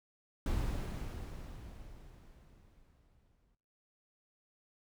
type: noise with exponential decay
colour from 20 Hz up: brown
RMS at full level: -33 dBFS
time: 0.46-3.55 s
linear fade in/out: 2 ms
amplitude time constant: 670 ms
effects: noise-tail reverb RT60 0.5 s tail -21 dB re dry